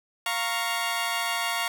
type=chord; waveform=15% pulse; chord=Bb minor; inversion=second; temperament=equal with one note detuned; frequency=698.5 / 929.1 / 1108.7 Hz; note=F5 / Bb5 / Db6; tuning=0 / -6 / 0 cents; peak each=-24 dBFS; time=0.26-1.68 s; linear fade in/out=2 ms; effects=none